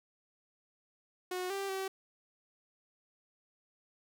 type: tone with pitch steps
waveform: sawtooth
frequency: 365 / 393.1 / 383.8 Hz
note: F#4 / G4 / G4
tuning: -24 / +5 / -37 cents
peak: -31 dBFS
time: 1.31-1.88 s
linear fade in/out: 5 ms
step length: 190 ms
effects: none